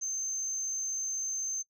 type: tone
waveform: sine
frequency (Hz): 6272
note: G8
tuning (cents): 0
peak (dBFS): -30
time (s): 0.01-1.63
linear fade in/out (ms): 20
effects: noise-tail reverb RT60 0.1 s tail -21 dB re dry + tanh soft clip ceiling -28 dBFS